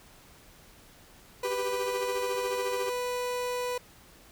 30% pulse tone, 493.9 Hz, B4, in tune, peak -27 dBFS, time 1.43-3.78 s, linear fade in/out 5 ms
45% pulse tone with tremolo, 392 Hz, G4, in tune, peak -30 dBFS, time 1.44-2.9 s, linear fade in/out 10 ms, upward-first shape triangle, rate 14 Hz, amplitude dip 90%
effects pink hiss -55 dBFS RMS until 4.31 s

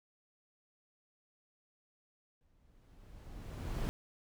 brown noise with exponential growth, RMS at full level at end -33 dBFS, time 2.41-3.89 s, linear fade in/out 0 ms, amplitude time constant 320 ms, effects none

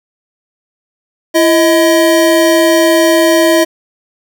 square tone pair together, 334.9 / 632.2 Hz, E4 / D#5, +27 / +27 cents, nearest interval major seventh, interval 1100 cents, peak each -10 dBFS, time 1.34-3.65 s, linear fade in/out 20 ms, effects none

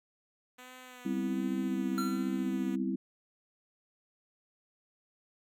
5% pulse tone with vibrato, 249.8 Hz, B3, 20 cents sharp, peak -37 dBFS, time 0.58-2.76 s, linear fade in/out 10 ms, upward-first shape sine, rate 1.3 Hz, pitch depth 35 cents each way
sine chord, C major seventh, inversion second, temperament equal, 196 / 246.9 / 261.6 / 329.6 Hz, G3 / B3 / C4 / E4, 0 / 0 / 0 / 0 cents, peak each -34 / -40 / -34 / -36 dBFS, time 1.05-2.96 s, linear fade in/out 10 ms
square tone with exponential decay, 1363 Hz, F6, 43 cents flat, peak -33 dBFS, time 1.98-2.54 s, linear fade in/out 0 ms, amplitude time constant 120 ms
effects none

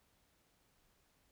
silence, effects pink hiss -74 dBFS RMS until 1.31 s

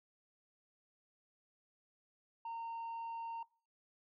sine tone, 919 Hz, A#5, 25 cents flat, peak -38 dBFS, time 2.45-3.43 s, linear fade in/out 5 ms, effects noise-tail reverb RT60 0.4 s tail -24 dB re dry + tanh soft clip ceiling -40 dBFS

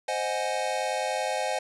square chord, Ab dominant seventh, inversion first, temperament equal, 523.3 / 622.3 / 740 / 830.6 Hz, C5 / Eb5 / Gb5 / Ab5, 0 / 0 / 0 / 0 cents, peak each -33 dBFS, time 0.08-1.59 s, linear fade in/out 5 ms, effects resampled to 24000 Hz

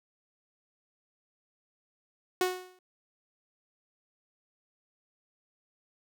sawtooth tone with exponential decay, 366.7 Hz, F#4, 15 cents flat, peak -19 dBFS, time 2.41-2.79 s, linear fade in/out 2 ms, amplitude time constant 81 ms, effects none

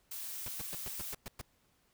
blue noise, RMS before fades -42 dBFS, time 0.11-1.14 s, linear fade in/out 5 ms
pink noise bursts, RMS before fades -43 dBFS, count 8, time 0.46-1.414 s, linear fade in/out 2 ms, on 23 ms, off 110 ms
effects pink hiss -72 dBFS RMS until 1.93 s

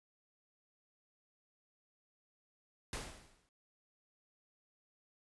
pink noise with exponential decay, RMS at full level -39 dBFS, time 2.93-3.49 s, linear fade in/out 1 ms, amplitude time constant 120 ms, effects noise-tail reverb RT60 0.1 s tail -21 dB re dry + resampled to 24000 Hz

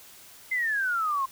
sine exponential sweep, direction down, 2093 to 1046.5 Hz, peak -24 dBFS, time 0.51-1.26 s, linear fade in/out 10 ms, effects white hiss -50 dBFS RMS until 1.31 s

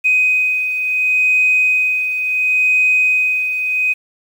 sine beating tone pair, 2508 / 2508.71 Hz, D#7 / D#7, +13 / +14 cents, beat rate 0.71 Hz, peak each -12 / -20 dBFS, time 0.04-3.94 s, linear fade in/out 20 ms, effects tanh soft clip ceiling -5 dBFS + 7-bit

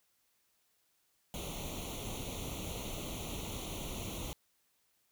pink noise with comb filter, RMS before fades -41 dBFS, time 1.34-4.33 s, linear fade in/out 0 ms, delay 0.3 ms, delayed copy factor +0.9, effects white hiss -75 dBFS RMS until 5.11 s

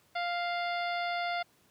harmonic tone with a mistuned harmonic, 698.5 Hz, F5, in tune, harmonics 1 / 2 / 3 / 4 / 5 / 6 / 7, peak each -32 / -38 / -38 / -47 / -44 / -47 / -51 dBFS, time 0.15-1.43 s, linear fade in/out 10 ms, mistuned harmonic 6, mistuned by +72 cents, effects pink hiss -66 dBFS RMS until 1.7 s + high-pass 100 Hz 12 dB/octave

